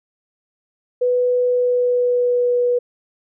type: tone with pitch glide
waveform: sine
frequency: 494.9 to 488.4 Hz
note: B4 to B4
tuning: +4 to -19 cents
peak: -14 dBFS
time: 1.01-2.79 s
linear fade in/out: 10 ms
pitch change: -23 cents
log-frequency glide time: 1.43-2.56 s
effects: none